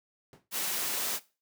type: noise with exponential decay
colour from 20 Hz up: brown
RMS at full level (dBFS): -39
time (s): 0.33-0.48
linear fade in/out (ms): 1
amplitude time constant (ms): 32
type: noise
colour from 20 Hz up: white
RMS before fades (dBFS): -32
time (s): 0.51-1.2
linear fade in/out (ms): 50
effects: noise-tail reverb RT60 0.3 s tail -18 dB re dry + high-pass 200 Hz 12 dB/octave